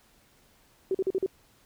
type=tone bursts; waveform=sine; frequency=380.7 Hz; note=F#4; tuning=49 cents sharp; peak=-23 dBFS; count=5; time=0.91-1.262 s; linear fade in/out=2 ms; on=36 ms; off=43 ms; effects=pink hiss -62 dBFS RMS until 1.65 s